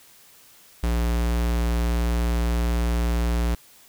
square tone, 58.7 Hz, A#1, 13 cents sharp, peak -21 dBFS, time 0.83-3.55 s, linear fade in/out 5 ms, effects white hiss -52 dBFS RMS until 3.88 s

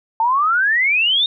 sine exponential sweep, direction up, 880 to 3729 Hz, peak -13 dBFS, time 0.2-1.26 s, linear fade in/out 2 ms, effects none

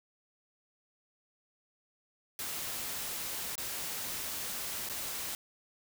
white noise with dropouts, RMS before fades -38 dBFS, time 2.39-5.35 s, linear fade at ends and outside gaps 1 ms, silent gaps 3.555-3.579 / 4.889-4.897 s, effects none

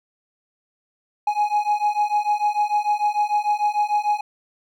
triangle beating tone pair, 830.6 / 837.3 Hz, G#5 / G#5, 0 / +14 cents, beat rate 6.7 Hz, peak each -20 / -19 dBFS, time 1.27-4.21 s, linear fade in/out 5 ms, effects none

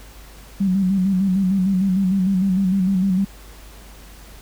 sine tone with vibrato, 190 Hz, F#3, 46 cents sharp, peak -15 dBFS, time 0.6-3.25 s, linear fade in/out 10 ms, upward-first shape square, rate 6.6 Hz, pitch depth 57 cents each way, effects added 50 Hz sine -41 dBFS peak until 4.41 s + pink hiss -45 dBFS RMS until 4.41 s

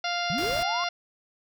harmonic tone, 698.5 Hz, F5, in tune, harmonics 1 / 2 / 3 / 4 / 5 / 6 / 7 / 8, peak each -30 / -33 / -35 / -36 / -37 / -38 / -38 / -39 dBFS, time 0.04-0.89 s, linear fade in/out 5 ms
sine linear sweep, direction up, 135.6 to 1100 Hz, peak -29 dBFS, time 0.3-0.84 s, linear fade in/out 0 ms
pink noise, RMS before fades -37 dBFS, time 0.38-0.63 s, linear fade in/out 2 ms
effects none

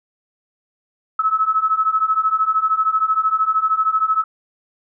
sine beating tone pair, 1288 / 1301 Hz, E6 / E6, -41 / -23 cents, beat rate 13 Hz, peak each -19 / -17 dBFS, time 1.19-4.24 s, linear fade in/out 5 ms, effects none

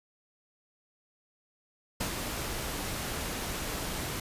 pink noise with ADSR envelope, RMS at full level -31 dBFS, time 2-4.2 s, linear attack 8 ms, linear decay 93 ms, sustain -4 dB, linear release 4 ms, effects resampled to 32000 Hz

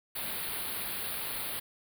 white band-stop noise, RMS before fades -36 dBFS, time 0.15-1.6 s, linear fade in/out 10 ms, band 4600 to 9200 Hz, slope 96 dB/octave, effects none

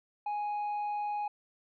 sine tone with tanh clipping, 830.6 Hz, G#5, in tune, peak -32 dBFS, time 0.26-1.28 s, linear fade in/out 5 ms, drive 3 dB, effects none

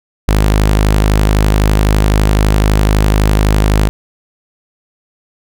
sawtooth tone, 51.91 Hz, G#1, in tune, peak -4 dBFS, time 0.28-3.89 s, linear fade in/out 0 ms, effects none

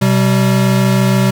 square tone pair together, 127.1 / 193.65 Hz, C3 / G3, -50 / -21 cents, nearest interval perfect fifth, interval 729 cents, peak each -13 dBFS, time 0.01-1.31 s, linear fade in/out 10 ms, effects none

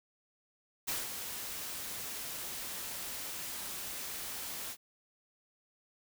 white noise with ADSR envelope, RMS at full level -34 dBFS, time 0.87-4.77 s, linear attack 17 ms, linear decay 180 ms, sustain -7 dB, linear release 66 ms, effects none

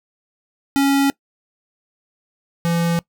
square tone pair in turn, 277.2 / 169.39 Hz, C#4 / E3, 0 / +47 cents, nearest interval major sixth, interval 853 cents, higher first, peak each -14 / -17 dBFS, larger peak first, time 0.76-1.1 / 2.65-2.99 s, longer neither, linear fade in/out 0 ms, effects noise-tail reverb RT60 0.1 s tail -22 dB re dry

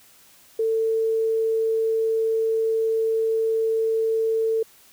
sine tone, 446.9 Hz, A4, 27 cents sharp, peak -19 dBFS, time 0.59-4.63 s, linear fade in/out 5 ms, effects white hiss -53 dBFS RMS until 4.92 s

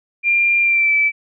sine tone with pitch glide, 2390 to 2313 Hz, D7 to D7, +30 to -27 cents, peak -12 dBFS, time 0.23-1.12 s, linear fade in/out 50 ms, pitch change -57 cents, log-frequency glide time 0.61-0.94 s, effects none

